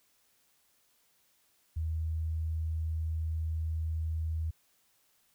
sine tone, 80 Hz, D#2, 49 cents sharp, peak -30 dBFS, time 1.76-4.51 s, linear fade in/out 10 ms, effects white hiss -70 dBFS RMS until 5.34 s

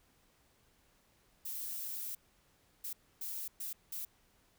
violet noise bursts at uneven times, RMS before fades -41 dBFS, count 5, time 1.45-2.15 / 2.84-2.93 / 3.21-3.48 / 3.6-3.73 / 3.92-4.05 s, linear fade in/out 5 ms, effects pink hiss -70 dBFS RMS until 4.58 s

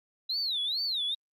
sine tone with vibrato, 3928 Hz, B7, 10 cents flat, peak -27 dBFS, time 0.29-1.15 s, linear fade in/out 10 ms, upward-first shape sine, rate 2.3 Hz, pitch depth 260 cents each way, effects tanh soft clip ceiling -24 dBFS + Opus 48 kbps

